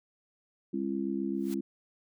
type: harmonic tone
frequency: 67.6 Hz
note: C#2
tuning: 43 cents flat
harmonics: 3 / 4 / 5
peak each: -34 / -34 / -34 dBFS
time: 0.73-1.61 s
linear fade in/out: 10 ms
type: noise with exponential growth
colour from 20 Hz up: white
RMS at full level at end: -43 dBFS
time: 1.34-1.54 s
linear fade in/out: 1 ms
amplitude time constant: 43 ms
effects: none